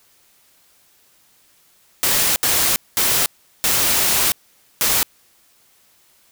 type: noise bursts at uneven times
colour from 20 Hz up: white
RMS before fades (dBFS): -17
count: 5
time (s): 2.03-2.36 / 2.43-2.76 / 2.97-3.26 / 3.64-4.32 / 4.81-5.03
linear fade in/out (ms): 0
effects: white hiss -56 dBFS RMS until 6.31 s

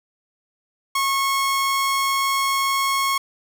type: tone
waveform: sawtooth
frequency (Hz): 1093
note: C#6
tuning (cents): -25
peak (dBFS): -15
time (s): 0.95-3.18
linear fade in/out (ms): 5
effects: none

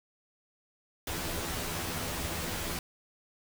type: noise with comb filter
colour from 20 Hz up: pink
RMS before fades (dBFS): -35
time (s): 1.07-2.79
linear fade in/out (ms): 2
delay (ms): 12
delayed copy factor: +1
effects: none

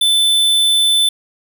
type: tone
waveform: square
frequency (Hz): 3520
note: A7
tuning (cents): 0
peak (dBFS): -11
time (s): 0.01-1.09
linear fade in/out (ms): 5
effects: none

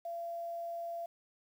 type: tone with quantisation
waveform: sine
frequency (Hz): 680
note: F5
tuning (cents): -46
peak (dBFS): -37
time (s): 0.05-1.06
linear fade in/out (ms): 5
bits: 10
effects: none

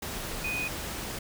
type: tone in noise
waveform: sine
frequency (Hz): 2489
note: D#7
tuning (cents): 0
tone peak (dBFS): -30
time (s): 0.44-0.68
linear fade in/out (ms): 5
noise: pink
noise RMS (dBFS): -36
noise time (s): 0.02-1.19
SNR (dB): +3
effects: none

